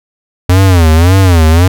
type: tone with vibrato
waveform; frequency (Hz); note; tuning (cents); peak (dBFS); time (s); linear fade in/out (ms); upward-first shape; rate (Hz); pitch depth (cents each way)
square; 87.31; F2; 0; -4; 0.49-1.68; 5; sine; 1.8; 180
effects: none